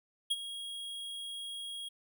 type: tone with ADSR envelope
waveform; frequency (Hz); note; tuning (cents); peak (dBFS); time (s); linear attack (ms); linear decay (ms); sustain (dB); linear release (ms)
square; 3287; G#7; -19; -27; 0.3-1.89; 14; 36; -13; 11
effects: none